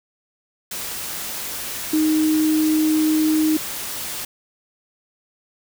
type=tone in noise; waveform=sine; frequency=311.1 Hz; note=D#4; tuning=in tune; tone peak=-15 dBFS; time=1.93-3.57 s; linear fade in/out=5 ms; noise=white; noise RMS=-29 dBFS; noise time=0.71-4.25 s; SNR=+11 dB; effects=none